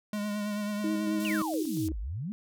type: tone with vibrato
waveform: square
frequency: 207.7 Hz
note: G#3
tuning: in tune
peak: -31 dBFS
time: 0.13-1.42 s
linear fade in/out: 2 ms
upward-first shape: triangle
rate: 9.2 Hz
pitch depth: 35 cents each way
type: tone with tremolo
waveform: sine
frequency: 316.5 Hz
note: D#4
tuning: 30 cents sharp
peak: -28 dBFS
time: 0.84-1.92 s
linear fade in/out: 2 ms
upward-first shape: square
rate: 4.3 Hz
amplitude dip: 35%
type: band-pass noise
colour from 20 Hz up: white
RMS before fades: -45 dBFS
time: 1.2-1.88 s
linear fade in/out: 0 ms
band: 3300 to 15000 Hz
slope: 24 dB/octave
type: exponential two-way sweep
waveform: sine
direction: down then up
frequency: 2960 to 46.25 to 226.2 Hz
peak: -32 dBFS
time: 1.25-2.32 s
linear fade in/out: 0 ms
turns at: 1.99 s
effects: none